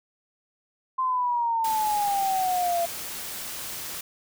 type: exponential sweep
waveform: sine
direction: down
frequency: 1046.5 to 676 Hz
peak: -22 dBFS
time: 0.98-2.86 s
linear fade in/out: 10 ms
type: noise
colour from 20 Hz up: white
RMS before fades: -35 dBFS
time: 1.64-4.01 s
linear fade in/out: 5 ms
effects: none